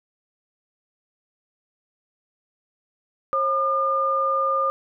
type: tone pair together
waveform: sine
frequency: 539 / 1207.8 Hz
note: C#5 / D6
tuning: -49 / +48 cents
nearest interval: octave + major second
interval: 1397 cents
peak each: -25 / -20 dBFS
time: 3.33-4.7 s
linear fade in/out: 0 ms
effects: none